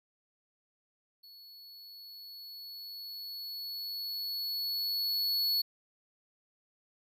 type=tone with level ramp; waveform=square; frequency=4399 Hz; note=C#8; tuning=14 cents flat; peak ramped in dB=-52 to -27 dBFS; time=1.23-5.62 s; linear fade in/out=10 ms; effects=none